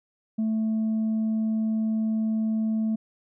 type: tone with tanh clipping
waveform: sine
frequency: 220 Hz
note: A3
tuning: in tune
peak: -23 dBFS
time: 0.38-2.96 s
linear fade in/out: 10 ms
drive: 1 dB
effects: none